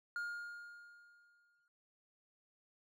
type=tone with exponential decay; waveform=triangle; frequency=1418 Hz; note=F6; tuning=26 cents sharp; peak=-35 dBFS; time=0.16-1.68 s; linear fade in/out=1 ms; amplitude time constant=330 ms; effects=none